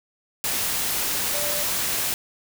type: tone in noise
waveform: sine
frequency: 587.3 Hz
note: D5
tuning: in tune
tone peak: -31 dBFS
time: 1.34-1.63 s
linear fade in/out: 0 ms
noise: white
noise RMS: -25 dBFS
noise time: 0.44-2.14 s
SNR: -9 dB
effects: none